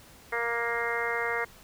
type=harmonic tone; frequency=234.3 Hz; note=A#3; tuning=9 cents sharp; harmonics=2 / 3 / 4 / 5 / 6 / 7 / 8 / 9; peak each=-33 / -38 / -37 / -37 / -36 / -37 / -34 / -34 dBFS; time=0.32-1.45 s; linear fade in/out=10 ms; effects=pink hiss -53 dBFS RMS until 1.63 s